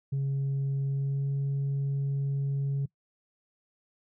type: tone with pitch glide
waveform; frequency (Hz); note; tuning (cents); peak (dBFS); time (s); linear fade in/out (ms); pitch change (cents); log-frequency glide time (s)
sine; 137.4 to 138.76; C#3 to C#3; -15 to +2; -24; 0.12-2.86; 10; +17; 0.86-1.31
effects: noise-tail reverb RT60 0.1 s tail -22 dB re dry + tanh soft clip ceiling -25 dBFS